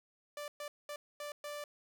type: tone bursts at uneven times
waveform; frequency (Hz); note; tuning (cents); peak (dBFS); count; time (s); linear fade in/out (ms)
sawtooth; 587.3; D5; 0; -37; 5; 0.37-0.48 / 0.6-0.68 / 0.89-0.96 / 1.2-1.32 / 1.44-1.64; 2
effects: none